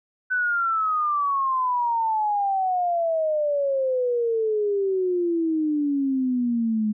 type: exponential sweep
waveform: sine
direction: down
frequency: 1513 to 210 Hz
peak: -20 dBFS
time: 0.3-6.93 s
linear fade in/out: 20 ms
effects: none